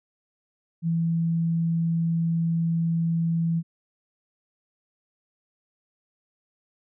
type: tone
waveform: sine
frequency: 166 Hz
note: E3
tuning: 12 cents sharp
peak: -21 dBFS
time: 0.82-3.63 s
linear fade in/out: 50 ms
effects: none